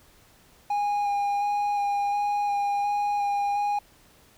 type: tone with vibrato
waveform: triangle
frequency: 816 Hz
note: G#5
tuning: 31 cents flat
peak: -21 dBFS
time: 0.7-3.79 s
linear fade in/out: 5 ms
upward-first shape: square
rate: 1.4 Hz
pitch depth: 11 cents each way
effects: pink hiss -57 dBFS RMS until 4.37 s